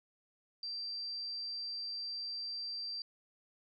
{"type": "tone", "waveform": "sine", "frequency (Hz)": 4699, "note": "D8", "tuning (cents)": 0, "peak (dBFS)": -38, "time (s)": [0.63, 3.02], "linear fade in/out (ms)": 2, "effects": []}